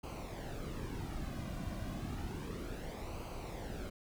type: noise with flanger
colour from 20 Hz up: brown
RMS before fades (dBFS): -42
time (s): 0.03-3.9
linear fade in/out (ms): 10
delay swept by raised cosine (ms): 0.55 to 2.35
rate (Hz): 0.31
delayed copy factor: -0.6
effects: none